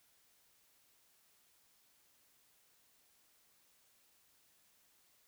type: silence
effects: white hiss -71 dBFS RMS until 5.27 s